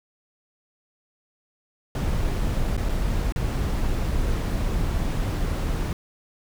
brown noise with dropouts, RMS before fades -24 dBFS, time 1.95-5.93 s, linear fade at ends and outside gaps 1 ms, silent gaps 2.767-2.777 / 2.889-2.893 / 3.323-3.36 s, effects none

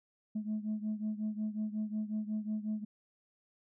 sine beating tone pair, 212.6 / 218.1 Hz, G#3 / A3, +41 / -15 cents, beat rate 5.5 Hz, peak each -34 / -37 dBFS, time 0.35-2.85 s, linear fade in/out 10 ms, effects tanh soft clip ceiling -29 dBFS

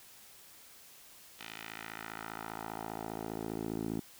10% pulse tone with band-pass filter sweep, 55 Hz, A1, in tune, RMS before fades -41 dBFS, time 1.39-4 s, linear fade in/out 5 ms, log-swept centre 3000 to 280 Hz, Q 1.4, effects white hiss -56 dBFS RMS until 4.19 s

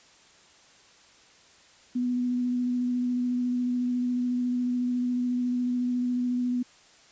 sine tone with vibrato, 246.9 Hz, B3, in tune, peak -24 dBFS, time 1.95-6.63 s, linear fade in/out 10 ms, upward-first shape square, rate 14 Hz, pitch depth 10 cents each way, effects white hiss -56 dBFS RMS until 7.11 s + resampled to 16000 Hz

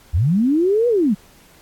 sine linear two-way sweep, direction up then down, 65.3 to 493.9 to 178.8 Hz, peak -13 dBFS, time 0.13-1.15 s, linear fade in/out 20 ms, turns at 0.88 s, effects pink hiss -50 dBFS RMS until 1.61 s + AAC 64 kbps

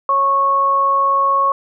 sine tone pair together, 550.5 / 1101 Hz, C#5 / C#6, -12 / -12 cents, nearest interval octave, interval 1200 cents, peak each -23 / -12 dBFS, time 0.09-1.52 s, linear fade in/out 2 ms, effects none

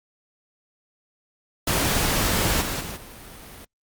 pink noise with level steps, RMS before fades -22 / -28 / -34 / -42 dBFS, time 1.67-3.65 s, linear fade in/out 5 ms, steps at 2.61 / 2.8 / 2.96 s, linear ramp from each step 10 ms, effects Opus 48 kbps

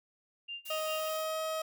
sine tone with tremolo, 2794 Hz, F7, in tune, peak -37 dBFS, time 0.48-1.09 s, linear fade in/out 10 ms, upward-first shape sine, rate 5 Hz, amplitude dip 95%
blue noise, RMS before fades -46 dBFS, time 0.65-1.18 s, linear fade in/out 10 ms
30% pulse tone with pitch glide, 626 to 634.4 Hz, D#5 to D#5, +10 to +33 cents, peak -30 dBFS, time 0.7-1.62 s, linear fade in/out 5 ms, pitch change +23 cents, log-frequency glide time 0.89-1.41 s
violet noise with exponential decay, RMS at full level -44 dBFS, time 1.18-1.5 s, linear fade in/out 5 ms, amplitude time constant 68 ms
effects none

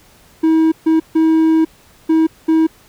triangle tone bursts at uneven times, 320.6 Hz, E4, 48 cents flat, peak -7 dBFS, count 5, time 0.43-0.72 / 0.86-1 / 1.15-1.65 / 2.09-2.27 / 2.48-2.67 s, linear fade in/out 10 ms, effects pink hiss -48 dBFS RMS until 2.88 s

